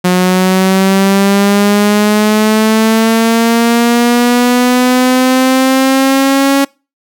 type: linear sweep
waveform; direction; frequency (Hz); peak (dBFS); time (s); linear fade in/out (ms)
sawtooth; up; 180 to 277.2; -3; 0.04-6.65; 10
effects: noise-tail reverb RT60 0.3 s tail -25 dB re dry